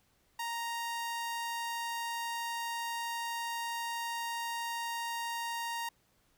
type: tone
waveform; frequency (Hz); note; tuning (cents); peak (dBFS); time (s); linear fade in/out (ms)
sawtooth; 932.3; A#5; 0; -31; 0.39-5.89; 5
effects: pink hiss -71 dBFS RMS until 6.37 s